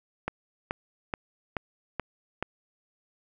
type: click train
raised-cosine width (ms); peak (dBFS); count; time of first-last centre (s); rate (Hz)
0.5; -14; 6; 0.28-2.426; 2.33
effects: none